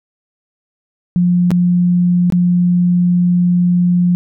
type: tone with dropouts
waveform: sine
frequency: 177 Hz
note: F3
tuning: 23 cents sharp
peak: -9 dBFS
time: 1.16-4.15 s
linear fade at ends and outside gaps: 0 ms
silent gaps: 1.506-1.515 / 2.301-2.323 s
effects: none